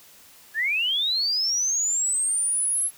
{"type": "linear sweep", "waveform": "sine", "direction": "up", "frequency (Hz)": [1661.2, 11175], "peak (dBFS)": -21, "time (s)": [0.54, 2.91], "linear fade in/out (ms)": 50, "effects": ["white hiss -51 dBFS RMS until 2.97 s"]}